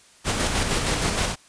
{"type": "noise with tremolo", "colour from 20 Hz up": "pink", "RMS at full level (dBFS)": -22, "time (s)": [0.24, 1.36], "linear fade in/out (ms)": 50, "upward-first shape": "square", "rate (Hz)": 6.4, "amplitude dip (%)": 35, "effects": ["white hiss -53 dBFS RMS until 1.48 s", "resampled to 22050 Hz"]}